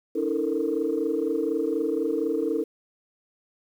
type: tone cluster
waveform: sine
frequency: 286.5 / 323.8 / 442.9 / 467 Hz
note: D4 / E4 / A4 / A#4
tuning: -43 / -31 / +11 / +3 cents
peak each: -30 / -27 / -27 / -29 dBFS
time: 0.15-2.64 s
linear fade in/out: 10 ms
effects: tanh soft clip ceiling -14 dBFS + 9-bit